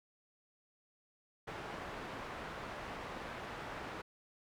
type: low-pass noise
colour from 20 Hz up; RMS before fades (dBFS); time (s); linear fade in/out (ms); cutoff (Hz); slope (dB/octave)
white; -45; 1.47-4.02; 10; 1400; 12
effects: none